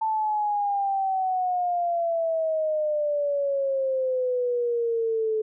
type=exponential sweep; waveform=sine; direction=down; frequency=886 to 432.2 Hz; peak=-22 dBFS; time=0.01-5.42 s; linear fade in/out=10 ms; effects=none